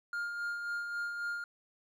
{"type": "tone with tremolo", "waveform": "triangle", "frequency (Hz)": 1410, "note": "F6", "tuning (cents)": 16, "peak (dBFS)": -31, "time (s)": [0.13, 1.44], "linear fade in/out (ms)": 2, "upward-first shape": "sine", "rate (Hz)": 3.7, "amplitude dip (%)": 40, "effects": []}